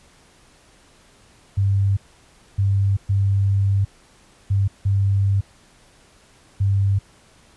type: tone bursts at uneven times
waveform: sine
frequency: 98.7 Hz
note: G2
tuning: 12 cents sharp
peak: -15 dBFS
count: 6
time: 1.57-1.97 / 2.58-2.97 / 3.09-3.85 / 4.5-4.68 / 4.85-5.41 / 6.6-6.99 s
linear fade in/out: 10 ms
effects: pink hiss -53 dBFS RMS until 7.56 s + resampled to 24000 Hz